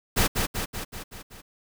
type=noise with echo; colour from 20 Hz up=pink; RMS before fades=-21 dBFS; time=0.16-0.28 s; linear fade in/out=20 ms; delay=190 ms; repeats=6; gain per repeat=-4 dB; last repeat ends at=1.42 s; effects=none